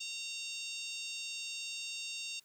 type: harmonic tone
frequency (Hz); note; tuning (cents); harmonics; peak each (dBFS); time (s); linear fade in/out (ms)
919; A#5; -25; 3 / 4 / 5 / 6 / 7 / 8 / 9; -43 / -45 / -47 / -49 / -50 / -51 / -52; 0-2.4; 10
effects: white hiss -68 dBFS RMS until 2.44 s